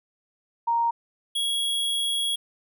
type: tone pair in turn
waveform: sine / square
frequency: 932.3 / 3322 Hz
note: A#5 / G#7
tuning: 0 / 0 cents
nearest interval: octave + minor seventh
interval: 2200 cents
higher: second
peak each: -20 / -24 dBFS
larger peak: first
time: 0.67-0.91 / 1.35-2.36 s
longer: second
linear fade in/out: 10 ms
effects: none